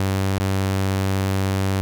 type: tone with dropouts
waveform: sawtooth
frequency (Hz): 96.4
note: G2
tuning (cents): -28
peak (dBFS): -15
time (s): 0-1.81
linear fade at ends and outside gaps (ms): 0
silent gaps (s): 0.383-0.4
effects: none